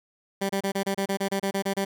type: tone bursts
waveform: 15% pulse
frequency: 196 Hz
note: G3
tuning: in tune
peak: -18 dBFS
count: 13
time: 0.41-1.85 s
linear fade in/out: 10 ms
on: 84 ms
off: 29 ms
effects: none